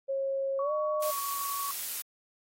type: tone with pitch glide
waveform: sine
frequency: 543 to 609.5 Hz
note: C#5 to D#5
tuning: -36 to -36 cents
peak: -28 dBFS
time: 0.08-1.12 s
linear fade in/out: 20 ms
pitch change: +200 cents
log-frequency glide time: 0.6-0.72 s
type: tone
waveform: sine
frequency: 1122 Hz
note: C#6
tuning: 21 cents sharp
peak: -33 dBFS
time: 0.59-1.71 s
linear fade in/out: 2 ms
type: noise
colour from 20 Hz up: blue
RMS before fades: -35 dBFS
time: 1.02-2.02 s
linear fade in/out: 5 ms
effects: AAC 48 kbps